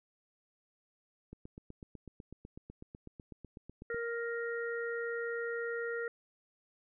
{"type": "click train", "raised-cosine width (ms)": 3, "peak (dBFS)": -34, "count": 22, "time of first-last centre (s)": [1.33, 3.945], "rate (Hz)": 8.03}
{"type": "harmonic tone", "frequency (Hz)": 467.3, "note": "A#4", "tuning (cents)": 4, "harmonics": [1, 3, 4], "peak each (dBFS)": [-36, -41, -42], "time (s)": [3.9, 6.08], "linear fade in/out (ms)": 2}
{"effects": []}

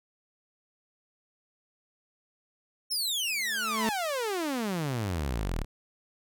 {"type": "exponential sweep", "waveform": "sawtooth", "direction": "down", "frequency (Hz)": [5460, 33.86], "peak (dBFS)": -25, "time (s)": [2.9, 5.65], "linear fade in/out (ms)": 20}
{"type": "tone with exponential growth", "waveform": "sawtooth", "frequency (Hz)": 220, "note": "A3", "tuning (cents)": 0, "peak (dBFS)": -21, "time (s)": [3.29, 3.89], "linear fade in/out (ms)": 0, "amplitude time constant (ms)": 130}
{"effects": []}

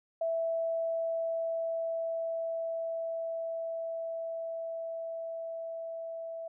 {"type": "tone with level ramp", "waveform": "sine", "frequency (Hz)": 659.3, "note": "E5", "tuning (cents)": 0, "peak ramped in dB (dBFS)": [-28, -37], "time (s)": [0.21, 6.48], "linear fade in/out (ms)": 5, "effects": []}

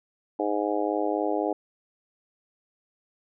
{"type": "harmonic tone", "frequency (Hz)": 103.83, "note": "G#2", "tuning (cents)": 0, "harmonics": [3, 4, 5, 6, 7, 8], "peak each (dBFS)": [-29, -30, -31, -32, -32, -33], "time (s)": [0.39, 1.53], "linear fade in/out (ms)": 5, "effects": []}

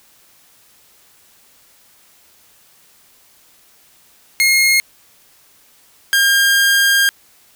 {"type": "tone pair in turn", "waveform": "sawtooth", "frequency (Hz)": [2148, 1609.2], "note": ["C7", "G6"], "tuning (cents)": [45, 45], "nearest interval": "perfect fourth", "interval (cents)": 500, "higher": "first", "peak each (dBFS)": -7, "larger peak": "neither", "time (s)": [[4.4, 4.8], [6.13, 7.09]], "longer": "second", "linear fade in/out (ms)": 0, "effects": ["white hiss -51 dBFS RMS until 7.55 s"]}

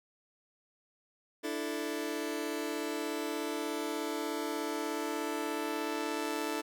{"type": "chord", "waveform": "sawtooth", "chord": "D suspended second", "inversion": "none", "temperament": "just", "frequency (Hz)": [293.7, 330.4, 440.5], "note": ["D4", "E4", "A4"], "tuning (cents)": [0, 4, 2], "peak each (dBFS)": [-34, -34, -34], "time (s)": [1.43, 6.62], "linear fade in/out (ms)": 20, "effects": []}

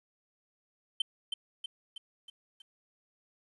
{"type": "tone with echo", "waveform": "triangle", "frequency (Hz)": 3094, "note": "G7", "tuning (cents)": -23, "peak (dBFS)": -24, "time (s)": [1, 1.02], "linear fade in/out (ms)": 5, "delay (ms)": 320, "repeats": 5, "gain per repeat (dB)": -5, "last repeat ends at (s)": 2.62, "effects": ["resampled to 24000 Hz", "11-bit"]}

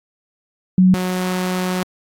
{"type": "tone pair in turn", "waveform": ["sine", "sawtooth"], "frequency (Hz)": [185, 183.19], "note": ["F#3", "F#3"], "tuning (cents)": [0, -17], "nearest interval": "unison", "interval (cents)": 17, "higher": "first", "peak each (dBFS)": [-8, -15], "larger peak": "first", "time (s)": [[0.78, 0.94], [0.94, 1.83]], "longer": "second", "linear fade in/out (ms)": 2, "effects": ["AAC 48 kbps"]}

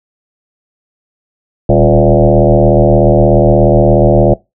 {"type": "tone with frequency modulation", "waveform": "sine", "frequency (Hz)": 349.2, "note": "F4", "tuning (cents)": 0, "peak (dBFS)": -4, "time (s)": [1.69, 4.34], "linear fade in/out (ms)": 5, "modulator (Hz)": 76.8, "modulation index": 4.2, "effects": ["noise-tail reverb RT60 0.2 s tail -21 dB re dry"]}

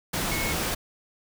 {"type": "tone in noise", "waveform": "sine", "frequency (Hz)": 2192, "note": "C#7", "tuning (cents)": -20, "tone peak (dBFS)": -31, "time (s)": [0.31, 0.53], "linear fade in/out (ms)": 10, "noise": "pink", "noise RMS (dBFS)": -28, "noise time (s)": [0.13, 0.75], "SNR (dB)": -6, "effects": []}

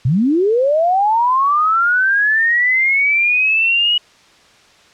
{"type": "linear sweep", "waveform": "sine", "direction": "up", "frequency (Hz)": [110.5, 2928], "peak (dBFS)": -11, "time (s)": [0.05, 3.98], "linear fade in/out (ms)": 5, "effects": ["white hiss -48 dBFS RMS until 4.93 s", "low-pass 5000 Hz 12 dB/octave"]}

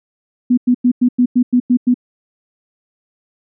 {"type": "tone bursts", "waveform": "sine", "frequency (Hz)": 246.9, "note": "B3", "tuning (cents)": 0, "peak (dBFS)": -8, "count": 9, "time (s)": [0.5, 1.943], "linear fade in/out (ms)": 10, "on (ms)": 75, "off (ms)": 96, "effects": []}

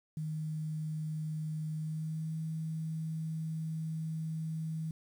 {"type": "tone with pitch glide", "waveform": "sine", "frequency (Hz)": [155.56, 159.38], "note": ["D#3", "D#3"], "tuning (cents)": [0, 42], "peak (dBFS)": -34, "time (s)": [0.17, 4.91], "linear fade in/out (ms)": 2, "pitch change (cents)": 42, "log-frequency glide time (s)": [1.75, 2.35], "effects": ["10-bit"]}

